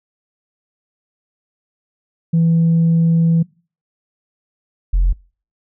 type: tone pair in turn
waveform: sine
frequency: 165.5 / 43.84 Hz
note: E3 / F1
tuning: +7 / +7 cents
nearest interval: octave + major seventh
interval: 2300 cents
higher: first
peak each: -9 dBFS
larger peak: neither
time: 2.33-3.43 / 4.93-5.13 s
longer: first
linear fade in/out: 10 ms
effects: noise-tail reverb RT60 0.4 s tail -25 dB re dry + tanh soft clip ceiling -8 dBFS